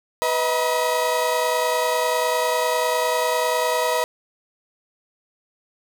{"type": "tone cluster", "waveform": "35% pulse", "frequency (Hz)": [495.5, 634, 961], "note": ["B4", "D#5", "B5"], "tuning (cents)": [6, 32, -48], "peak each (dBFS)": -22, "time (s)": [0.22, 4.04], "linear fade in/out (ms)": 0, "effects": []}